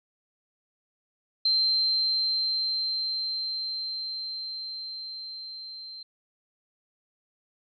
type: tone with level ramp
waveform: sine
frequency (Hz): 4129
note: C8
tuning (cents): -24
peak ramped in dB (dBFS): -20 to -39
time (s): 1.45-6.03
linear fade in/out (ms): 5
effects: none